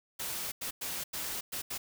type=noise bursts at uneven times; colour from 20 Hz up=white; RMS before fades=-37 dBFS; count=6; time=0.19-0.52 / 0.61-0.71 / 0.81-1.04 / 1.13-1.41 / 1.52-1.62 / 1.7-1.78 s; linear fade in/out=10 ms; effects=none